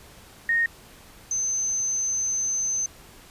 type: tone pair in turn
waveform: sine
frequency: 1853 / 6190 Hz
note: A#6 / G8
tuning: -11 / -23 cents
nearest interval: octave + major sixth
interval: 2088 cents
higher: second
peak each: -19 / -23 dBFS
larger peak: first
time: 0.49-0.66 / 1.31-2.86 s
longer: second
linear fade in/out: 2 ms
effects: pink hiss -49 dBFS RMS until 3.3 s + resampled to 32000 Hz